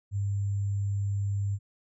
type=tone with sample-and-hold; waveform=sine; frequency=100 Hz; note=G2; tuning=35 cents sharp; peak=-26 dBFS; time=0.11-1.59 s; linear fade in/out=50 ms; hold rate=7350 Hz; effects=resampled to 22050 Hz